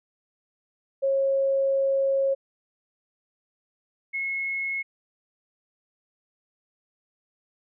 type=tone pair in turn; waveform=sine; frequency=544 / 2176 Hz; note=C#5 / C#7; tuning=-33 / -33 cents; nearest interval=2 octaves; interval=2400 cents; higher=second; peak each=-20 / -26 dBFS; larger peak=first; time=1.02-2.35 / 4.13-4.83 s; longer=first; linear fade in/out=20 ms; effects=none